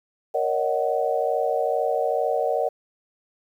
sine chord, D# minor seventh, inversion second, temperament just, 466.7 / 560 / 622.3 / 746.7 Hz, A#4 / C#5 / D#5 / F#5, +2 / +18 / 0 / +16 cents, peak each -26 dBFS, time 0.34-2.69 s, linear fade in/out 10 ms, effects 9-bit

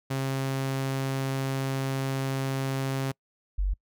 sawtooth / sine tone pair in turn, 134.5 / 47.55 Hz, C3 / F#1, +48 / +48 cents, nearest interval octave + tritone, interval 1800 cents, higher first, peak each -23 dBFS, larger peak neither, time 0.1-3.12 / 3.58-3.74 s, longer first, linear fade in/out 10 ms, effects noise-tail reverb RT60 0.1 s tail -26 dB re dry

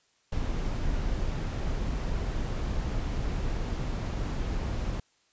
brown noise, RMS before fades -30 dBFS, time 0.32-5 s, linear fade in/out 5 ms, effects white hiss -68 dBFS RMS until 5.32 s + resampled to 16000 Hz

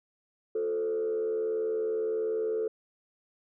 sine tone with frequency modulation, 439.6 Hz, A4, 2 cents flat, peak -26 dBFS, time 0.55-2.68 s, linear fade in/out 5 ms, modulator 78.6 Hz, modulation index 0.58, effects tanh soft clip ceiling -23 dBFS

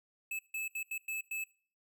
square tone bursts at uneven times, 2608 Hz, E7, 19 cents flat, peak -36 dBFS, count 6, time 0.31-0.39 / 0.54-0.68 / 0.75-0.83 / 0.91-0.98 / 1.08-1.21 / 1.31-1.44 s, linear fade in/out 5 ms, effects noise-tail reverb RT60 0.4 s tail -19 dB re dry

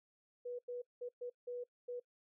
sine tone bursts at uneven times, 488.7 Hz, B4, 18 cents flat, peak -40 dBFS, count 6, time 0.45-0.59 / 0.68-0.82 / 1.01-1.09 / 1.21-1.3 / 1.47-1.64 / 1.88-2 s, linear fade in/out 10 ms, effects noise-tail reverb RT60 0.1 s tail -22 dB re dry

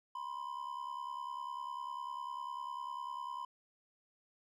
triangle ring-modulated tone, 1009 Hz, B5, 37 cents sharp, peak -35 dBFS, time 0.15-3.45 s, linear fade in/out 2 ms, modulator 35 Hz, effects none

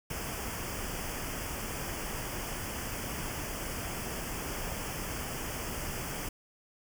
pink band-stop noise, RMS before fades -37 dBFS, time 0.1-6.29 s, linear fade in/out 5 ms, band 3300 to 4700 Hz, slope 96 dB/octave, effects none

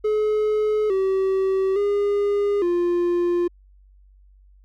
triangle tone with pitch steps, 426.5 / 383.1 / 407.1 / 349.7 Hz, G#4 / G4 / G#4 / F4, +46 / -40 / -35 / +2 cents, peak -16 dBFS, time 0.04-3.48 s, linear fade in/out 10 ms, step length 860 ms, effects added 48 Hz sine -49 dBFS peak until 4.64 s

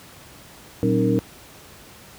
sine tone cluster, 117.9 / 190.1 / 269.6 / 309.7 / 464.2 Hz, A#2 / F#3 / C#4 / D#4 / A#4, +20 / +47 / -48 / -8 / -7 cents, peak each -23 dBFS, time 0.83-1.19 s, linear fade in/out 0 ms, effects pink hiss -45 dBFS RMS until 2.18 s + high-pass 60 Hz 12 dB/octave

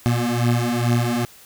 25% pulse beating tone pair, 118.6 / 120.9 Hz, A#2 / B2, +30 / -36 cents, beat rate 2.3 Hz, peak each -17 dBFS, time 0.06-1.25 s, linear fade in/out 0 ms, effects white hiss -47 dBFS RMS until 1.45 s

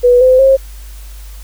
sine tone with pitch steps, 490.5 / 512.8 / 536.1 Hz, B4 / C5 / C5, -12 / -35 / +42 cents, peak -4 dBFS, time 0.03-0.57 s, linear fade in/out 20 ms, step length 180 ms, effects added 50 Hz sine -28 dBFS peak until 1.43 s + white hiss -41 dBFS RMS until 1.43 s

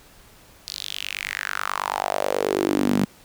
sawtooth tone with high-pass filter sweep, 49.25 Hz, G1, 9 cents sharp, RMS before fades -25 dBFS, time 0.67-3.05 s, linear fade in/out 10 ms, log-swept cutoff 4600 to 200 Hz, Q 4.3, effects pink hiss -51 dBFS RMS until 3.24 s

